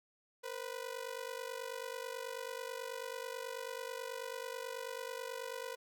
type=ring-modulated tone; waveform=sawtooth; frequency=493.9 Hz; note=B4; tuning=in tune; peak=-34 dBFS; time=0.43-5.76 s; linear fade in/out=20 ms; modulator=24.6 Hz; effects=none